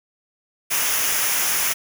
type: noise with comb filter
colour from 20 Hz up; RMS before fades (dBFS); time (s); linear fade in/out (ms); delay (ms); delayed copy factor
white; -21; 0.7-1.74; 20; 0.24; -0.6
effects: none